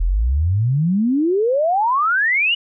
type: exponential sweep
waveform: sine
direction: up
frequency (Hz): 38.89 to 2963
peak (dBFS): -14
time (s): 0-2.55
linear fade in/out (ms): 10
effects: none